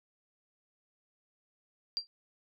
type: tone with exponential decay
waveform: sine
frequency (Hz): 4730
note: D8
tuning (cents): +12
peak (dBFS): -26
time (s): 1.97-2.07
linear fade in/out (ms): 0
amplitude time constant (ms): 21
effects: none